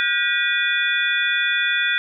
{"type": "tone cluster", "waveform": "sine", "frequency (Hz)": [1439, 1599, 1926, 2454, 3457], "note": ["F#6", "G6", "B6", "D#7", "A7"], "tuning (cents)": [-49, 34, -44, -25, -31], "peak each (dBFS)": -24, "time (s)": [0, 1.98], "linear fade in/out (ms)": 0, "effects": []}